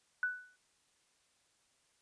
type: tone with exponential decay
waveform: sine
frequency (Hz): 1487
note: F#6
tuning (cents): +8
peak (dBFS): -28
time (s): 0.23-0.56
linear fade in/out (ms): 1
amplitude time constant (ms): 70
effects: white hiss -73 dBFS RMS until 2.01 s + resampled to 22050 Hz